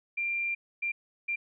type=tone bursts at uneven times; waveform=sine; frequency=2379 Hz; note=D7; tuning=22 cents sharp; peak=-28 dBFS; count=3; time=0.17-0.55 / 0.82-0.92 / 1.28-1.36 s; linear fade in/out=10 ms; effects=none